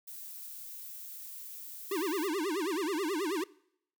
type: noise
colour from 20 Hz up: violet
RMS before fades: -45 dBFS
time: 0.07-2.28 s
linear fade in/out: 10 ms
type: tone with vibrato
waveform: square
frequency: 349.2 Hz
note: F4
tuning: in tune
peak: -31 dBFS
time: 1.91-3.44 s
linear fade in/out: 5 ms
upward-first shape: sine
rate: 9.3 Hz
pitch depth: 270 cents each way
effects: noise-tail reverb RT60 0.7 s tail -22 dB re dry